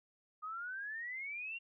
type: exponential sweep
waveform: sine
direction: up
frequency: 1229 to 2794 Hz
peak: -40 dBFS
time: 0.42-1.59 s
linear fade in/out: 20 ms
effects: none